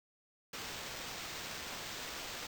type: noise with sample-and-hold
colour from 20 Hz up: violet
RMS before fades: -44 dBFS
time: 0.53-2.47 s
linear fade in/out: 5 ms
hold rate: 11025 Hz
effects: none